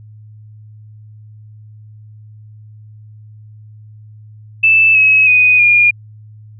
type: tone with pitch steps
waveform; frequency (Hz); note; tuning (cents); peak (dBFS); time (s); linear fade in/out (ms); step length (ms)
sine; 2637 / 2563 / 2492 / 2422; E7 / E7 / D#7 / D#7; 0 / -49 / +2 / -47; -6; 4.63-5.91; 10; 320
effects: added 107 Hz sine -35 dBFS peak until 6.59 s